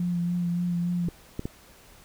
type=tone with vibrato; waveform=sine; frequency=174.61 Hz; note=F3; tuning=in tune; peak=-24 dBFS; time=0-1.09 s; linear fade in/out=2 ms; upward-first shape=sine; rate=3.5 Hz; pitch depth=22 cents each way
type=clicks; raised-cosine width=3 ms; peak=-17 dBFS; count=3; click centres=1.086 / 1.394 / 1.455 s
effects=pink hiss -53 dBFS RMS until 2.04 s